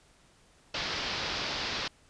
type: low-pass noise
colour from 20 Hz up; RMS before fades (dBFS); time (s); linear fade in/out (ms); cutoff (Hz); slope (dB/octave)
white; -34; 0.74-1.88; 5; 5200; 48
effects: pink hiss -62 dBFS RMS until 2.09 s + resampled to 22050 Hz